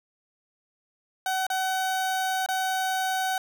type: tone with dropouts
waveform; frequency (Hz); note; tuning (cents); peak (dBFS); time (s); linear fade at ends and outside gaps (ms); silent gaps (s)
30% pulse; 755; F#5; +35; -22; 1.26-3.38; 2; 1.467-1.501 / 2.462-2.487
effects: none